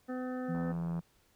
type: harmonic tone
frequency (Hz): 253.9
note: B3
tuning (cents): +48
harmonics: 1 / 2 / 3 / 5 / 6 / 7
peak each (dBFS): -36 / -41 / -47 / -49 / -54 / -52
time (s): 0.08-0.73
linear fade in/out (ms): 20
type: tone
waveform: sine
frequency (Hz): 168.8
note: E3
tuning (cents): +41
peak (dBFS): -33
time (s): 0.48-1.01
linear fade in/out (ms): 20
type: click train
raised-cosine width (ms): 1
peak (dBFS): -32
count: 38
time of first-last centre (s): 0.55-0.991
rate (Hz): 83.9
effects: pink hiss -69 dBFS RMS until 1.35 s